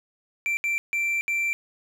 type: tone bursts at uneven times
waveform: triangle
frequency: 2349 Hz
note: D7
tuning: in tune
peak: -21 dBFS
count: 4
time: 0.46-0.57 / 0.64-0.78 / 0.93-1.21 / 1.28-1.53 s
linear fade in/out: 0 ms
effects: none